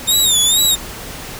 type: tone with vibrato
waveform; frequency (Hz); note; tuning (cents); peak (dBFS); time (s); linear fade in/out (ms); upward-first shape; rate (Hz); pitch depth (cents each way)
20% pulse; 3644; A#7; -40; -5; 0.07-0.76; 20; sine; 2.2; 120
effects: pink hiss -30 dBFS RMS until 1.39 s